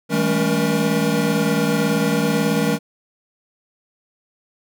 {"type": "tone cluster", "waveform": "square", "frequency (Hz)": [161.6, 200.3, 218.4, 280.3, 475.6], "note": ["E3", "G3", "A3", "C#4", "A#4"], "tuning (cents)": [-34, 38, -13, 19, 35], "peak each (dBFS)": -24, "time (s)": [0.09, 2.79], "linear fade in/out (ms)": 50, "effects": []}